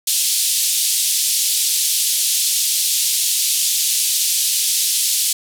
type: band-pass noise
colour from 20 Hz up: white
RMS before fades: -18 dBFS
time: 0.07-5.33 s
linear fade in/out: 5 ms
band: 3200 to 12000 Hz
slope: 24 dB/octave
effects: none